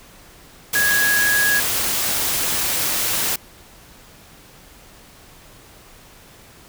sine tone in noise, 1661.2 Hz, G#6, in tune, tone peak -16 dBFS, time 0.75-1.6 s, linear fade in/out 5 ms, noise white, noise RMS -21 dBFS, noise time 0.73-3.36 s, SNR +2 dB, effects pink hiss -46 dBFS RMS until 6.68 s

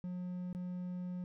triangle tone with dropouts, 180 Hz, F#3, 47 cents flat, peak -36 dBFS, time 0.04-1.24 s, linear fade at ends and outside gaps 0 ms, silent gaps 0.529-0.549 s, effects none

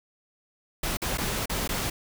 pink noise with dropouts, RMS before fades -29 dBFS, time 0.83-1.9 s, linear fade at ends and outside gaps 5 ms, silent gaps 0.971-1.018 / 1.175-1.182 / 1.458-1.495 / 1.677-1.69 s, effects none

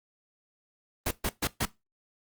pink noise bursts, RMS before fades -28 dBFS, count 4, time 1.06-1.654 s, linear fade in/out 5 ms, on 51 ms, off 130 ms, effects noise-tail reverb RT60 0.2 s tail -19 dB re dry + Opus 32 kbps

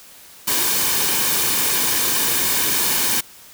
white noise with comb filter, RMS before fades -19 dBFS, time 0.47-3.21 s, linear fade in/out 10 ms, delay 1.5 ms, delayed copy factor -0.5, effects white hiss -44 dBFS RMS until 3.53 s

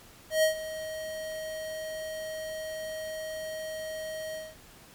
square tone with ADSR envelope, 630 Hz, D#5, 21 cents sharp, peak -20 dBFS, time 0.3-4.56 s, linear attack 130 ms, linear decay 110 ms, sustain -15 dB, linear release 210 ms, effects pink hiss -53 dBFS RMS until 4.94 s + MP3 96 kbps

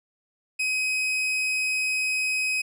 40% pulse tone, 2527 Hz, D#7, 26 cents sharp, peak -22 dBFS, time 0.59-2.62 s, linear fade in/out 10 ms, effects low-pass 12000 Hz 12 dB/octave

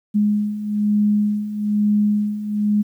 sine beating tone pair, 207.7 / 208.8 Hz, G#3 / G#3, 0 / +10 cents, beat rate 1.1 Hz, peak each -22 / -17 dBFS, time 0.14-2.83 s, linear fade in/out 20 ms, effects 9-bit

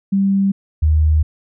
sine tone pair in turn, 196 / 77.4 Hz, G3 / D#2, 0 / -9 cents, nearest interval octave + major third, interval 1609 cents, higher first, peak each -12 / -10 dBFS, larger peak second, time 0.12-0.52 / 0.82-1.23 s, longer second, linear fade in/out 10 ms, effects none

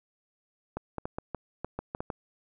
clicks, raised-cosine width 1 ms, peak -19 dBFS, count 10, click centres 0.77 / 0.983 / 1.055 / 1.185 / 1.347 / 1.646 / 1.79 / 1.949 / 2.005 / 2.102 s, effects none

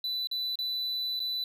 triangle tone with dropouts, 3985 Hz, B7, 15 cents sharp, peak -28 dBFS, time 0.04-1.44 s, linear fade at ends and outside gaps 2 ms, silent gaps 0.272-0.313 / 0.556-0.588 / 1.194-1.201 s, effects none

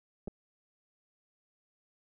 clicks, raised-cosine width 2 ms, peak -27 dBFS, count 2, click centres 0.275 / 0.28 s, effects none

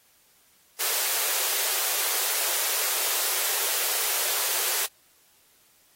white high-pass noise, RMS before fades -26 dBFS, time 0.79-4.87 s, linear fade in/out 20 ms, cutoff 360 Hz, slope 96 dB/octave, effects white hiss -61 dBFS RMS until 5.95 s + AAC 48 kbps

